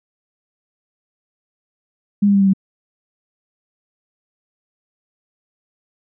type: tone with pitch steps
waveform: sine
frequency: 203.7 / 200.8 / 197.9 / 195.06 / 192.27 Hz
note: G#3 / G3 / G3 / G3 / G3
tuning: -33 / +42 / +17 / -8 / -33 cents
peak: -10 dBFS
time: 2.22-2.535 s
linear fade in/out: 10 ms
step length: 63 ms
effects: none